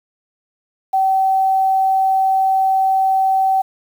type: tone with quantisation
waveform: sine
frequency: 767 Hz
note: G5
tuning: 38 cents flat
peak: -12 dBFS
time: 0.93-3.62 s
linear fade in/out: 10 ms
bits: 7
effects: none